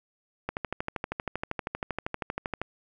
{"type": "click train", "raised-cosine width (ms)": 0.5, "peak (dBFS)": -15, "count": 28, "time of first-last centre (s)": [0.49, 2.616], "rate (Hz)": 12.7, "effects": []}